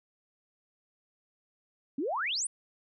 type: exponential sweep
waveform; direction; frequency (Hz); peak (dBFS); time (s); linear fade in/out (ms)
sine; up; 251 to 9956; -29; 1.98-2.47; 5
effects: none